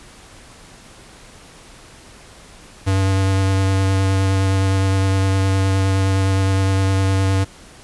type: tone with vibrato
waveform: square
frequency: 96.2 Hz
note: G2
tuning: 32 cents flat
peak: -15 dBFS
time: 2.86-7.45 s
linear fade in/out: 20 ms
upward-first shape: sine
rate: 9.7 Hz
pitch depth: 13 cents each way
effects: pink hiss -43 dBFS RMS until 7.83 s + resampled to 24000 Hz